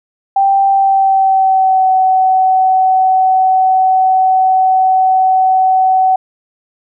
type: tone with pitch glide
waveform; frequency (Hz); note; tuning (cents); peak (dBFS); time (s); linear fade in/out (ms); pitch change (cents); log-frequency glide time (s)
sine; 784 to 753.8; G5 to F#5; 0 to +32; -7; 0.36-6.16; 5; -68; 0.69-1.9
effects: none